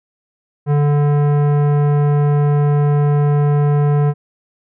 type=tone with tanh clipping; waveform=sine; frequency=145.8 Hz; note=D3; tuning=12 cents flat; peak=-13 dBFS; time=0.66-4.14 s; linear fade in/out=50 ms; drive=16 dB; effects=none